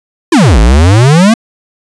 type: exponential two-way sweep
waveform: square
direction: down then up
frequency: 368.9 to 51 to 236.2 Hz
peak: -3 dBFS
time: 0.32-1.34 s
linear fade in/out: 5 ms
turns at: 0.59 s
effects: resampled to 22050 Hz